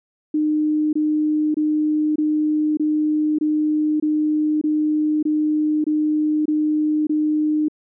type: tone bursts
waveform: sine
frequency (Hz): 304.9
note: D#4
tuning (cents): -35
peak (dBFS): -16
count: 12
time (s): 0.34-7.684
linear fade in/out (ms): 5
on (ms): 590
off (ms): 24
effects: none